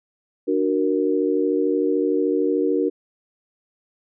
sine chord, D augmented, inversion none, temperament equal with one note detuned, 296.6 / 370 / 466.2 Hz, D4 / F#4 / A#4, +17 / 0 / 0 cents, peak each -22 dBFS, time 0.47-2.9 s, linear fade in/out 20 ms, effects none

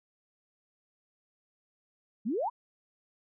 sine exponential sweep, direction up, 191.7 to 1046.5 Hz, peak -28 dBFS, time 2.25-2.5 s, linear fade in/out 20 ms, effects none

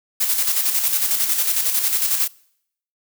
blue noise with tremolo, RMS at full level -18 dBFS, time 0.2-2.28 s, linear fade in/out 10 ms, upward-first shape square, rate 11 Hz, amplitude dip 45%, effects noise-tail reverb RT60 0.7 s tail -24 dB re dry

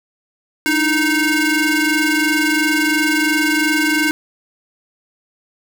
25% pulse ring-modulated tone, 622.3 Hz, D#5, in tune, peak -7 dBFS, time 0.66-4.11 s, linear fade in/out 0 ms, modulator 922 Hz, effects none

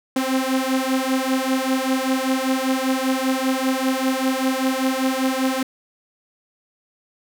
sawtooth beating tone pair, 260 / 265.1 Hz, C4 / C4, -11 / +23 cents, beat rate 5.1 Hz, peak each -18 dBFS, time 0.16-5.63 s, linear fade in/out 5 ms, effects none

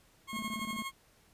20% pulse tone with tremolo, 1082 Hz, C#6, 42 cents flat, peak -30 dBFS, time 0.27-0.92 s, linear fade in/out 50 ms, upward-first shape sine, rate 12 Hz, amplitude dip 55%
triangle tone bursts, 220 Hz, A3, in tune, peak -35 dBFS, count 9, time 0.33-0.822 s, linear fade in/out 0 ms, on 36 ms, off 21 ms
effects pink hiss -65 dBFS RMS until 1.33 s + resampled to 32000 Hz

